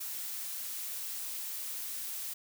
blue noise, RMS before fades -39 dBFS, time 0-2.34 s, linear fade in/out 10 ms, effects none

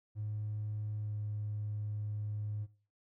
triangle tone with pitch glide, 105.9 to 105.05 Hz, G#2 to G#2, +34 to +20 cents, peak -32 dBFS, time 0.15-2.67 s, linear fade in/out 50 ms, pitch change -14 cents, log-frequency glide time 0.98-1.14 s, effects noise-tail reverb RT60 0.4 s tail -21 dB re dry + tanh soft clip ceiling -32 dBFS

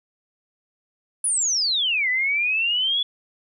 sine exponential two-way sweep, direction down then up, 10300 to 1975 to 3444 Hz, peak -19 dBFS, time 1.24-3.03 s, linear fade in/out 5 ms, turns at 2.09 s, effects none

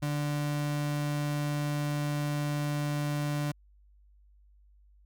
35% pulse tone, 146.83 Hz, D3, in tune, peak -27 dBFS, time 0.02-3.52 s, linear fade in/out 10 ms, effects added 50 Hz sine -57 dBFS peak until 5.05 s

